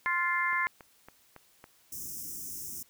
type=harmonic tone; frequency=349.2 Hz; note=F4; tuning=in tune; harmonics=3 / 4 / 5 / 6; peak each=-31 / -37 / -31 / -31 dBFS; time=0.06-0.67 s; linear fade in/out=0 ms
type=click train; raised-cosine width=0.5 ms; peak=-32 dBFS; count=5; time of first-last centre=0.53-1.641 s; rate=3.6 Hz
type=band-stop noise; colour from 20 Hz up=white; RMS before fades=-40 dBFS; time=1.92-2.83 s; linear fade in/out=5 ms; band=380 to 5300 Hz; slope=96 dB/octave
effects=white hiss -64 dBFS RMS until 2.89 s